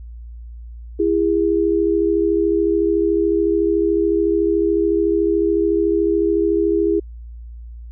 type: tone pair together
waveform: sine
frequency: 333.1 / 406.9 Hz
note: E4 / G#4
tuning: +18 / -35 cents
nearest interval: minor third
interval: 347 cents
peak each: -17 dBFS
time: 0.99-7 s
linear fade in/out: 10 ms
effects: added 58 Hz sine -32 dBFS peak until 7.91 s